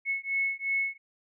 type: beating tone pair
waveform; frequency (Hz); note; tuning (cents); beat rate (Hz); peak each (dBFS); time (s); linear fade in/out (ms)
sine; 2194 / 2196.8; C#7 / C#7; -18 / -16; 2.8; -30; 0.05-0.98; 50
effects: none